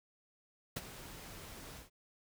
pink noise with ADSR envelope, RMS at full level -37 dBFS, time 0.76-1.9 s, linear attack 8 ms, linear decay 32 ms, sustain -13 dB, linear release 130 ms, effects none

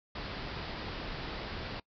pink low-pass noise, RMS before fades -40 dBFS, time 0.15-1.8 s, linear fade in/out 5 ms, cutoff 5100 Hz, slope 96 dB/octave, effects noise-tail reverb RT60 0.1 s tail -23 dB re dry

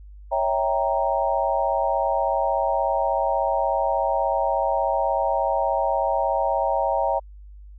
sine chord, C# diminished seventh, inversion none, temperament equal with one note detuned, 554.4 / 650.9 / 784 / 932.3 Hz, C#5 / E5 / G5 / Bb5, 0 / -22 / 0 / 0 cents, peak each -25 dBFS, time 0.31-7.2 s, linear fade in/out 20 ms, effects added 50 Hz sine -40 dBFS peak until 7.78 s

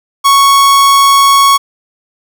45% pulse tone, 1108.7 Hz, C#6, in tune, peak -4 dBFS, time 0.24-1.58 s, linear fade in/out 20 ms, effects none

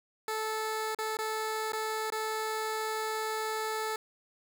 15% pulse tone with dropouts, 436.8 Hz, A4, 13 cents flat, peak -25 dBFS, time 0.28-3.96 s, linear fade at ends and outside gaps 2 ms, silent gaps 0.948-0.987 / 1.17-1.188 / 1.721-1.732 / 2.102-2.122 s, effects none

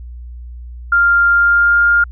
sine tone with pitch glide, 1396.9 to 1408.2 Hz, F6 to F6, 0 to +14 cents, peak -8 dBFS, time 0.92-2.04 s, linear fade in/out 5 ms, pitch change +14 cents, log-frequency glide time 1.28-1.88 s, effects added 60 Hz sine -28 dBFS peak until 2.11 s

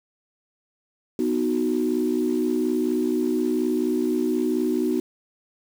sine chord, B major, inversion none, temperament equal, 246.9 / 311.1 / 370 Hz, B3 / D#4 / F#4, 0 / 0 / 0 cents, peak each -24 dBFS, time 1.19-5 s, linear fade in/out 2 ms, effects tanh soft clip ceiling -12 dBFS + 7-bit

